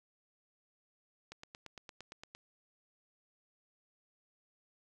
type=click train; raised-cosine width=0.2 ms; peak=-30 dBFS; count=10; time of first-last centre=1.32-2.35 s; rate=8.74 Hz; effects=none